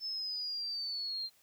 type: linear sweep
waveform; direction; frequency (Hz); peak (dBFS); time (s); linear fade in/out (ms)
sine; down; 5280 to 4150; -35; 0-1.3; 50
effects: white hiss -67 dBFS RMS until 1.42 s